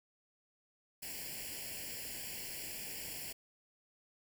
white noise with comb filter, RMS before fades -44 dBFS, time 1.02-3.33 s, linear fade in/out 10 ms, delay 0.4 ms, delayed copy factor +0.95, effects none

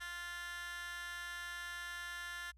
15% pulse tone with high-pass filter, 348.7 Hz, F4, 3 cents flat, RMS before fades -45 dBFS, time 0-2.52 s, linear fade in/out 20 ms, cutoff 1800 Hz, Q 3.9, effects added 60 Hz sine -60 dBFS peak until 2.57 s + resampled to 32000 Hz

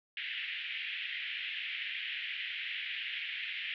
white band-pass noise, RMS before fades -39 dBFS, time 0.17-3.74 s, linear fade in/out 2 ms, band 1800 to 3200 Hz, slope 48 dB/octave, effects none

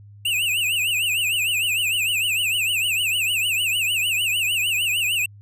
square tone with vibrato, 2700 Hz, E7, 41 cents sharp, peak -20 dBFS, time 0.25-5.26 s, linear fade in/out 5 ms, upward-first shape triangle, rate 6.6 Hz, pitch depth 200 cents each way, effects added 102 Hz sine -42 dBFS peak until 5.41 s

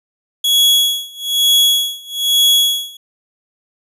40% pulse tone with tremolo, 3349 Hz, G#7, 14 cents sharp, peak -7 dBFS, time 0.44-2.97 s, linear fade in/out 5 ms, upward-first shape sine, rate 1.1 Hz, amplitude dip 95%, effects none

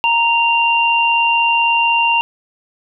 sine tone pair together, 932 / 2778 Hz, A#5 / F7, -1 / -10 cents, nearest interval octave + perfect fifth, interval 1891 cents, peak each -14 dBFS, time 0.04-2.21 s, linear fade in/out 0 ms, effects none

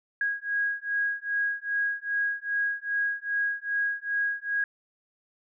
sine beating tone pair, 1644 / 1646.5 Hz, G#6 / G#6, -18 / -15 cents, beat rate 2.5 Hz, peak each -29 dBFS, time 0.21-4.64 s, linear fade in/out 2 ms, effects none

